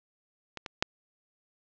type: clicks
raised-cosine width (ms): 0.2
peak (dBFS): -20 / -19 / -6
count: 3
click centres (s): 0.573 / 0.662 / 0.825
effects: low-pass 5000 Hz 12 dB/octave